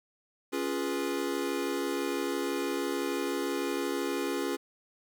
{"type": "chord", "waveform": "square", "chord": "C# dominant seventh", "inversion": "none", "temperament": "equal with one note detuned", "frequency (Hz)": [277.2, 349.2, 415.3, 488.5], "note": ["C#4", "E#4", "G#4", "B4"], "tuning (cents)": [0, 0, 0, -19], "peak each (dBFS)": [-35, -35, -36, -39], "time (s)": [0.52, 4.57], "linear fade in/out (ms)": 20, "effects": ["11-bit"]}